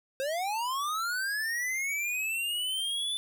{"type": "linear sweep", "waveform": "square", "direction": "up", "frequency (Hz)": [519, 3520], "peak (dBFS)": -30, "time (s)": [0.2, 3.17], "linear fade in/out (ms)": 0, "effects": []}